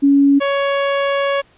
sine / sawtooth tone pair in turn, 280 / 558.2 Hz, C#4 / C#5, +18 / +12 cents, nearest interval octave, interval 1194 cents, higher second, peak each -8 / -11 dBFS, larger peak first, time 0.02-0.4 / 0.4-1.42 s, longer second, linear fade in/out 20 ms, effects pink hiss -52 dBFS RMS until 1.57 s + resampled to 8000 Hz

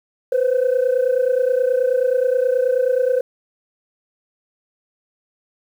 sine tone pair together, 493.9 / 523.3 Hz, B4 / C5, 0 / 0 cents, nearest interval minor second, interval 100 cents, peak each -16 dBFS, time 0.32-3.21 s, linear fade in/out 5 ms, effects tanh soft clip ceiling -11 dBFS + 8-bit

